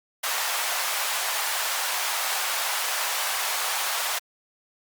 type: high-pass noise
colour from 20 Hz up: pink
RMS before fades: -27 dBFS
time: 0.23-4.19 s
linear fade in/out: 10 ms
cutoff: 730 Hz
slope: 24 dB/octave
effects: Opus 48 kbps